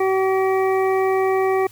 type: harmonic tone with a mistuned harmonic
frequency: 381 Hz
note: G4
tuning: 49 cents flat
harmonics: 1 / 2 / 3 / 5 / 6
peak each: -17 / -23 / -27 / -31 / -33 dBFS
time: 0-1.67 s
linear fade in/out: 5 ms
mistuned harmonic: 6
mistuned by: +16 cents
effects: added 109 Hz sine -48 dBFS peak until 1.71 s + white hiss -48 dBFS RMS until 1.71 s